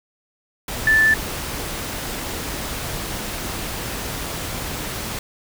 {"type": "tone in noise", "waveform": "sine", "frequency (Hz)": 1758, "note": "A6", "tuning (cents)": -2, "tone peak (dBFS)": -12, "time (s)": [0.87, 1.14], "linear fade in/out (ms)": 2, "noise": "pink", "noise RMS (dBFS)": -28, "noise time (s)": [0.68, 5.19], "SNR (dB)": 13, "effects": []}